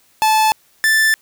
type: tone pair in turn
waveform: 45% pulse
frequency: 870 / 1762.3 Hz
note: A5 / A6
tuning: -20 / +2 cents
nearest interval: octave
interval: 1222 cents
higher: second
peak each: -11 dBFS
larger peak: neither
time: 0.22-0.52 / 0.84-1.14 s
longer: neither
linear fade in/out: 0 ms
effects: white hiss -55 dBFS RMS until 1.21 s